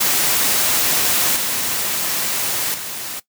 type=noise with level steps; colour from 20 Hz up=white; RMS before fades=-17 / -21 / -28 dBFS; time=0-3.2 s; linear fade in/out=10 ms; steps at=1.36 / 2.74 s; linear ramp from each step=2 ms; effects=noise-tail reverb RT60 0.1 s tail -17 dB re dry + high-pass 100 Hz 12 dB/octave

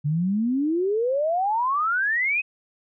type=exponential sweep; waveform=sine; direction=up; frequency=141.5 to 2576 Hz; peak=-20 dBFS; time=0.04-2.42 s; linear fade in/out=20 ms; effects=none

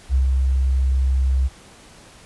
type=tone with ADSR envelope; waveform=sine; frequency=65.8 Hz; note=C2; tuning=10 cents sharp; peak=-13 dBFS; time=0.09-1.49 s; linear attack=53 ms; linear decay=120 ms; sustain=-2 dB; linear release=30 ms; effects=pink hiss -46 dBFS RMS until 2.25 s + resampled to 24000 Hz

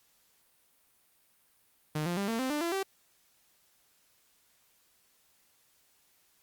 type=tone with pitch steps; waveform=sawtooth; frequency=152.8 / 174.51 / 199.3 / 227.6 / 260 / 296.9 / 339.1 / 387.3 Hz; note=D#3 / F3 / G3 / A#3 / C4 / D4 / E4 / G4; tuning=-31 / -1 / +29 / -41 / -11 / +19 / +49 / -21 cents; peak=-26 dBFS; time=1.95-2.83 s; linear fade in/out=5 ms; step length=110 ms; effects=white hiss -68 dBFS RMS until 6.42 s + Opus 48 kbps

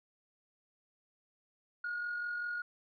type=tone with amplitude modulation; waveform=sine; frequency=1437 Hz; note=F6; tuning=49 cents sharp; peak=-32 dBFS; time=1.84-2.62 s; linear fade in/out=5 ms; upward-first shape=sine; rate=45.1 Hz; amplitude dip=40%; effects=tanh soft clip ceiling -31 dBFS

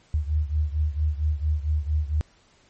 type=beating tone pair; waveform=sine; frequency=74.7 / 79.1 Hz; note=D2 / D#2; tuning=+30 / +29 cents; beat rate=4.4 Hz; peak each=-23 / -26 dBFS; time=0.14-2.21 s; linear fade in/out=0 ms; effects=pink hiss -59 dBFS RMS until 2.69 s + MP3 32 kbps

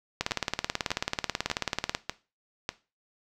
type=two click trains; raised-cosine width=0.2 ms; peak=-11 / -9 dBFS; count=5 / 33; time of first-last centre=0.31-2.691 / 0.21-1.949 s; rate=1.68 / 18.4 Hz; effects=noise-tail reverb RT60 0.3 s tail -17 dB re dry

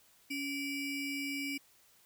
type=ring-modulated tone; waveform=square; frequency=1300 Hz; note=E6; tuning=24 cents flat; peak=-33 dBFS; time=0.3-1.58 s; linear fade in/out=10 ms; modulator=1020 Hz; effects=white hiss -65 dBFS RMS until 2.05 s

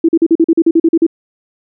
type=tone bursts; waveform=sine; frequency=329.6 Hz; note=E4; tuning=in tune; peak=-5 dBFS; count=12; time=0.04-1.066 s; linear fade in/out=5 ms; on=47 ms; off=42 ms; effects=none

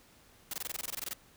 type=noise bursts; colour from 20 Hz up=white; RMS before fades=-37 dBFS; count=14; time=0.51-1.133 s; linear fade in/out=2 ms; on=25 ms; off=21 ms; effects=pink hiss -61 dBFS RMS until 1.36 s

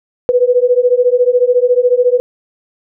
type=beating tone pair; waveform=sine; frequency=487.2 / 501.2 Hz; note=B4 / B4; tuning=-24 / +25 cents; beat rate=14 Hz; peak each=-11 dBFS; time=0.29-2.2 s; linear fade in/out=0 ms; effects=none

